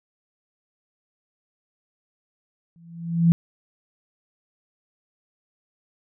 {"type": "tone with exponential growth", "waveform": "sine", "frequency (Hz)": 168.1, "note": "E3", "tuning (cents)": 34, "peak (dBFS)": -10, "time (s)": [2.76, 3.32], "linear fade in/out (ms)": 0, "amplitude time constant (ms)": 120, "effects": []}